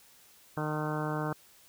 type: harmonic tone with a mistuned harmonic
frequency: 152.6 Hz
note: D#3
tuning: 33 cents flat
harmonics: 1 / 2 / 3 / 4 / 5 / 6 / 7 / 8 / 9 / 10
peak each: -34 / -37 / -39 / -40 / -41 / -42 / -42 / -43 / -44 / -44 dBFS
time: 0.57-1.33 s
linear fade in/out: 2 ms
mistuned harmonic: 8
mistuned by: +27 cents
effects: white hiss -59 dBFS RMS until 1.68 s